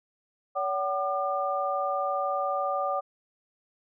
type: tone cluster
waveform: sine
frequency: 568 / 756 / 1202 Hz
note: C#5 / F#5 / D6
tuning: +42 / +37 / +40 cents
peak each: -30 dBFS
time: 0.55-3.01 s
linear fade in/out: 20 ms
effects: none